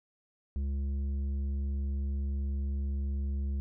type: tone with tanh clipping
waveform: triangle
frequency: 69.3 Hz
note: C#2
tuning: in tune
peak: -31 dBFS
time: 0.56-3.6 s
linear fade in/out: 0 ms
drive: 12 dB
effects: none